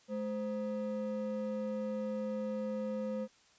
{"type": "ring-modulated tone", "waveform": "triangle", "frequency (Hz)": 366, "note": "F#4", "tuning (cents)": -19, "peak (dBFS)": -29, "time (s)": [0.08, 3.28], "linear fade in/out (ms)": 50, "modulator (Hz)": 153, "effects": ["white hiss -65 dBFS RMS until 3.58 s", "resampled to 16000 Hz"]}